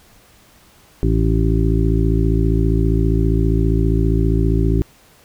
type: harmonic tone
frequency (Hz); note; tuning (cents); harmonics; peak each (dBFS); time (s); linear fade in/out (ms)
55; A1; 0; 1 / 2 / 3 / 5 / 6 / 7; -16 / -19 / -21 / -23 / -24 / -24; 1.03-4.82; 0
effects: pink hiss -50 dBFS RMS until 5.24 s